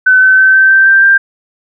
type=tone with pitch steps; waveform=sine; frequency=1515 / 1526.4 / 1537.9 / 1549.5 / 1561.2 / 1573 / 1584.8 Hz; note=F#6 / G6 / G6 / G6 / G6 / G6 / G6; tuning=+40 / -47 / -34 / -21 / -8 / +6 / +18 cents; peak=-3 dBFS; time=0.06-1.18 s; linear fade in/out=10 ms; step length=160 ms; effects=none